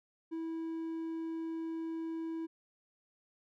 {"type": "tone", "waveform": "triangle", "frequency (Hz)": 326.4, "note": "E4", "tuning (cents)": -17, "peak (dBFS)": -34, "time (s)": [0.31, 2.47], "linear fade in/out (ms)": 20, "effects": []}